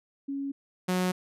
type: tone pair in turn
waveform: sine / sawtooth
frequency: 277.2 / 182.73 Hz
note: C#4 / F#3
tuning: 0 / -21 cents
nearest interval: perfect fifth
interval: 721 cents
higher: first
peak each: -30 / -21 dBFS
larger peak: second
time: 0.28-0.52 / 0.88-1.12 s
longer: neither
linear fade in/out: 10 ms
effects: resampled to 32000 Hz